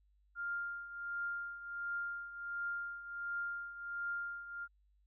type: tone with tremolo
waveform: sine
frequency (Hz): 1400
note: F6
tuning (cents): +4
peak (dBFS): -35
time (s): 0.35-4.68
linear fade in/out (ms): 50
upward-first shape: triangle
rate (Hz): 1.4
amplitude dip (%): 75
effects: added 50 Hz sine -68 dBFS peak until 5.06 s